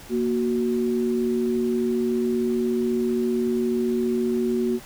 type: tone pair together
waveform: sine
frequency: 235.3 / 370 Hz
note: A#3 / F#4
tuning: +16 / 0 cents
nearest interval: minor sixth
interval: 784 cents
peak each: -23 dBFS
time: 0.09-4.8 s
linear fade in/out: 50 ms
effects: pink hiss -44 dBFS RMS until 4.85 s